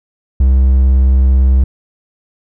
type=tone with vibrato; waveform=triangle; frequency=65.41 Hz; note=C2; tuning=in tune; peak=-4 dBFS; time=0.4-1.64 s; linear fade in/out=5 ms; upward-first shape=square; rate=18 Hz; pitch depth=11 cents each way; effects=none